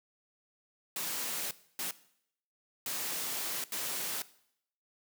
white noise bursts at uneven times, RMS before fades -36 dBFS, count 4, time 0.96-1.51 / 1.79-1.91 / 2.86-3.64 / 3.72-4.22 s, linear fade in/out 2 ms, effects noise-tail reverb RT60 0.7 s tail -18 dB re dry + high-pass 150 Hz 12 dB/octave

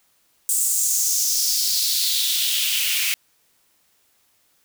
white noise with high-pass filter sweep, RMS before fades -21 dBFS, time 0.49-3.14 s, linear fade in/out 0 ms, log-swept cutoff 8300 to 2400 Hz, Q 3.5, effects white hiss -63 dBFS RMS until 4.64 s

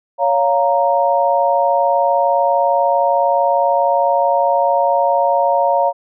sine chord, Bb minor, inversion first, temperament just, 559.4 / 699.2 / 932.3 Hz, Db5 / F5 / Bb5, +16 / +2 / 0 cents, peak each -16 dBFS, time 0.18-5.93 s, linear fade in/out 50 ms, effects none

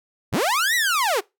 sawtooth linear two-way sweep, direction up then down, 46.25 to 2000 to 332.5 Hz, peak -15 dBFS, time 0.32-1.21 s, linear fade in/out 20 ms, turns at 0.75 s, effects noise-tail reverb RT60 0.2 s tail -22 dB re dry

